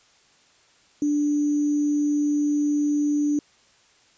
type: tone with sample-and-hold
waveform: sine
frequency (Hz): 293.7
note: D4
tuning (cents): 0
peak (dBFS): -19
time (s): 1.02-3.39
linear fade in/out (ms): 2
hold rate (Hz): 6300
effects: white hiss -58 dBFS RMS until 4.17 s + resampled to 16000 Hz